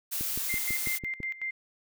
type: noise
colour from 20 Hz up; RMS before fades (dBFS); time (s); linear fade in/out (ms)
blue; -32; 0.11-0.99; 20
type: click train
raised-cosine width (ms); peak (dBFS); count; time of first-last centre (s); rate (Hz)
3; -25; 7; 0.21-1.203; 6.04
type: tone with tremolo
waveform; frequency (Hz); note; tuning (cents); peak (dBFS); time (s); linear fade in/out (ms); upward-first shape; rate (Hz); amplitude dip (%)
sine; 2093; C7; 0; -30; 0.49-1.51; 10; square; 5.4; 80
effects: none